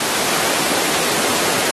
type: high-pass noise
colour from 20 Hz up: pink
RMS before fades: -19 dBFS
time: 0-1.71 s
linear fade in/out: 5 ms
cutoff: 290 Hz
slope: 12 dB/octave
effects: AAC 32 kbps